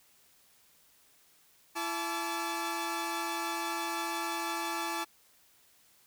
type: tone cluster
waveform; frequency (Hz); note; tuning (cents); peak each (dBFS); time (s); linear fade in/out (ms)
sawtooth; 335.3 / 864 / 1154 / 1345; E4 / A5 / D6 / E6; +30 / -32 / -31 / +34; -35 / -32 / -35 / -39; 1.75-5.05; 20
effects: white hiss -64 dBFS RMS until 6.06 s